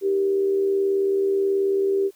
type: tone with amplitude modulation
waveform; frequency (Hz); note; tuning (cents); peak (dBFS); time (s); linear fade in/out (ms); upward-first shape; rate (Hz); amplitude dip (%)
sine; 392; G4; 0; -16; 0.01-2.11; 50; sine; 78.5; 45
effects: white hiss -58 dBFS RMS until 2.15 s